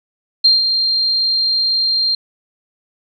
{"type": "tone with ADSR envelope", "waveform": "sine", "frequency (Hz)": 4186, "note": "C8", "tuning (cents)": 0, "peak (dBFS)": -6, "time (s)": [0.44, 2.15], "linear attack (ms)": 10, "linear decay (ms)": 160, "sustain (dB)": -7, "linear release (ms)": 4, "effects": []}